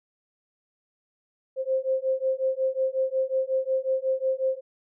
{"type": "beating tone pair", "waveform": "sine", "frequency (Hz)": [523.3, 528.8], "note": ["C5", "C5"], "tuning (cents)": [0, 18], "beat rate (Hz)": 5.5, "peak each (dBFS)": -26, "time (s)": [1.56, 4.61], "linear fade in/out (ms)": 50, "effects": []}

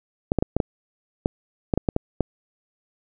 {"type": "clicks", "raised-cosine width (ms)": 2, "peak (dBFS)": -6, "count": 11, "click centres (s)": [0.319, 0.387, 0.425, 0.566, 0.602, 1.259, 1.738, 1.776, 1.888, 1.964, 2.207], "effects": []}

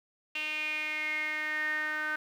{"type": "tone with band-pass filter sweep", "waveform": "sawtooth", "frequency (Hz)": 306.4, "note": "D#4", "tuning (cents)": -27, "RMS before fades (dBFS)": -33, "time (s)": [0.35, 2.16], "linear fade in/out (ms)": 5, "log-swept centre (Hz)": [2700, 1600], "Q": 9.4, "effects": ["10-bit"]}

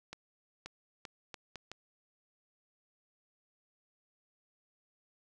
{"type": "accelerating click train", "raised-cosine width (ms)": 0.2, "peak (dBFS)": -26, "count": 6, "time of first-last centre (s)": [0.13, 1.716], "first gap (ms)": 530, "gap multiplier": 0.74, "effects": []}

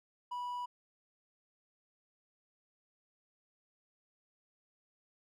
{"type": "tone", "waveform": "triangle", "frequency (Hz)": 980, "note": "B5", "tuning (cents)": -14, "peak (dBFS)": -35, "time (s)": [0.31, 0.66], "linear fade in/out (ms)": 10, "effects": []}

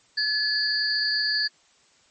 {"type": "tone cluster", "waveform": "sine", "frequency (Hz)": [1713, 4438, 4766], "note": ["A6", "C#8", "D8"], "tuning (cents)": [-47, 1, 25], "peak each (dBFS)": -26, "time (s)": [0.17, 1.48], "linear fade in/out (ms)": 10, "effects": ["white hiss -60 dBFS RMS until 2.1 s", "MP3 32 kbps"]}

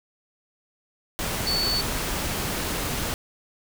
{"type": "tone in noise", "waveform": "sine", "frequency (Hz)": 4470, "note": "C#8", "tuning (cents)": 14, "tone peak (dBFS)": -23, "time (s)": [1.47, 1.81], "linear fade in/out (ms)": 0, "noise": "pink", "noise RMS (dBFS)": -28, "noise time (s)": [1.19, 3.14], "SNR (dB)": 2, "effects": []}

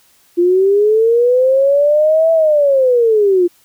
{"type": "linear two-way sweep", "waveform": "sine", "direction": "up then down", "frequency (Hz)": [342.7, 659.3, 342.7], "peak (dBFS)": -8, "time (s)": [0.37, 3.48], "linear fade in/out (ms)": 20, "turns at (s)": 2.32, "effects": ["white hiss -52 dBFS RMS until 3.64 s"]}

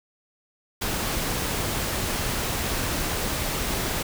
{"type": "noise", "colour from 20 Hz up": "pink", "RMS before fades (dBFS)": -27, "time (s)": [0.81, 4.03], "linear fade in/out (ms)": 10, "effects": []}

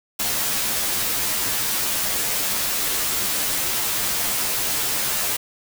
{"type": "noise with comb filter", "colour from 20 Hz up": "white", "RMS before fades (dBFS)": -23, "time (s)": [0.19, 5.37], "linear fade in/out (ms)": 10, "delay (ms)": 12, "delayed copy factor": -1, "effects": []}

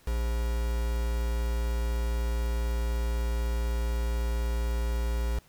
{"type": "tone with quantisation", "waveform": "triangle", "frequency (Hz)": 58, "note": "A#1", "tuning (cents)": -8, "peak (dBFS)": -24, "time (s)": [0.07, 5.39], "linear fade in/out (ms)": 5, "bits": 6, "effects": ["pink hiss -60 dBFS RMS until 5.48 s"]}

